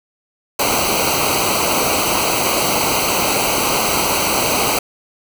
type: noise with comb filter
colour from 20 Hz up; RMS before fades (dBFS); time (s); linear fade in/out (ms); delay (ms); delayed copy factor
pink; -17; 0.59-4.79; 5; 0.57; -0.9
effects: none